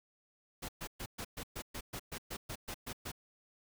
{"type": "noise bursts", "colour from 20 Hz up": "pink", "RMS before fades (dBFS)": -42, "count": 14, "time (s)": [0.62, 3.118], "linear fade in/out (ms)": 10, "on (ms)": 67, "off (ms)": 120, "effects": []}